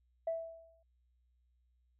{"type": "tone with exponential decay", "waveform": "sine", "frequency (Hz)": 658, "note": "E5", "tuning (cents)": -3, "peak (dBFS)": -30, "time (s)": [0.27, 0.83], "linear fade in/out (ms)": 5, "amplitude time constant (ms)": 120, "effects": ["tanh soft clip ceiling -26 dBFS", "added 61 Hz sine -70 dBFS peak until 1.99 s"]}